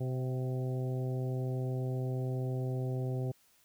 harmonic tone with a mistuned harmonic, 128.6 Hz, C3, 30 cents flat, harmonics 1 / 2 / 3 / 4 / 5 / 6, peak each -32 / -43 / -41 / -45 / -48 / -52 dBFS, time 0-3.32 s, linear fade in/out 10 ms, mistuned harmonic 5, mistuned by +20 cents, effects white hiss -67 dBFS RMS until 3.64 s

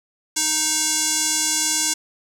square tone with band-pass filter, 311.1 Hz, D#4, in tune, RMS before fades -21 dBFS, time 0.36-1.94 s, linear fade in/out 10 ms, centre 7100 Hz, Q 2.4, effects none

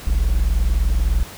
triangle tone pair together, 41.74 / 61.74 Hz, E1 / B1, +22 / 0 cents, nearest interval perfect fifth, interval 678 cents, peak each -14 dBFS, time 0.07-1.23 s, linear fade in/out 0 ms, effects tanh soft clip ceiling -10 dBFS + pink hiss -37 dBFS RMS until 1.37 s

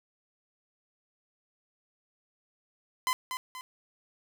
sawtooth tone with echo, 1021 Hz, C6, 43 cents flat, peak -22 dBFS, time 3.07-3.13 s, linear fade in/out 0 ms, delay 240 ms, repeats 2, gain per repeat -7 dB, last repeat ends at 3.61 s, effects none

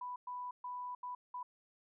sine tone bursts at uneven times, 990 Hz, B5, 4 cents sharp, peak -40 dBFS, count 5, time 0.01-0.16 / 0.27-0.51 / 0.64-0.95 / 1.03-1.15 / 1.34-1.43 s, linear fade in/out 5 ms, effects none

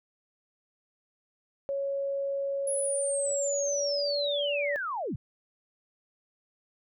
sine tone with pitch glide, 554.4 to 575.6 Hz, C#5 to D5, 0 to -35 cents, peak -28 dBFS, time 1.69-4.76 s, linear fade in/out 0 ms, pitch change +65 cents, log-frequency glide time 2.72-4.18 s
sine linear sweep, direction down, 10548 to 79.5 Hz, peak -30 dBFS, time 2.67-5.16 s, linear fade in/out 5 ms
effects none

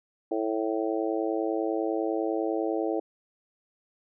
harmonic tone, 110 Hz, A2, in tune, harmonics 3 / 4 / 5 / 6 / 7, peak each -29 / -31 / -33 / -35 / -36 dBFS, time 0.31-3 s, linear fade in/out 5 ms, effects none

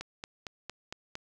click train, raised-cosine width 0.2 ms, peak -21 dBFS, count 6, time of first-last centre 0.01-1.154 s, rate 4.37 Hz, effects none

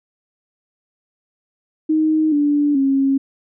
sine tone with pitch steps, 312.4 / 291.5 / 272 Hz, D#4 / D4 / C#4, +7 / -13 / -33 cents, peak -13 dBFS, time 1.89-3.18 s, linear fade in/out 10 ms, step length 430 ms, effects none

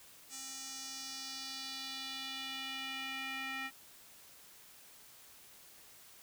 square tone with band-pass filter sweep, 266.8 Hz, C4, 34 cents sharp, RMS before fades -43 dBFS, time 0.29-3.71 s, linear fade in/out 50 ms, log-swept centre 7200 to 2100 Hz, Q 2.4, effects white hiss -58 dBFS RMS until 6.22 s

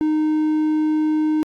triangle tone, 308.6 Hz, D#4, 14 cents flat, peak -14 dBFS, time 0.01-1.43 s, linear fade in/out 0 ms, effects AAC 64 kbps

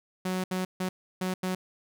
sawtooth tone bursts at uneven times, 185 Hz, F#3, in tune, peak -24 dBFS, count 5, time 0.25-0.44 / 0.51-0.65 / 0.8-0.89 / 1.21-1.34 / 1.43-1.55 s, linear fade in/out 5 ms, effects none

